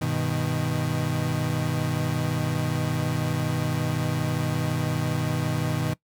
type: chord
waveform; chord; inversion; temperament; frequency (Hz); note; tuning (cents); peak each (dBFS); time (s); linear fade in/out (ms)
35% pulse; G augmented; none; equal; 98 / 123.47 / 155.56; G2 / B2 / D#3; 0 / 0 / 0; -31 / -26 / -25; 0.01-5.94; 10
effects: noise-tail reverb RT60 0.1 s tail -21 dB re dry